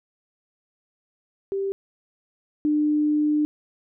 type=tone pair in turn; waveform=sine; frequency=392 / 299.9 Hz; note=G4 / D4; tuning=0 / +36 cents; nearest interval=perfect fourth; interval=464 cents; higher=first; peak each=-23 / -18 dBFS; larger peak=second; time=1.52-1.72 / 2.65-3.45 s; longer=second; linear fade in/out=0 ms; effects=none